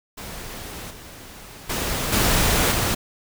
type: noise with level steps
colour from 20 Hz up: pink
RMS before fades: -35 / -41 / -25 / -19 / -22 dBFS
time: 0.17-2.95 s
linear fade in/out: 10 ms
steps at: 0.9 / 1.69 / 2.12 / 2.71 s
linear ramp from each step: 10 ms
effects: none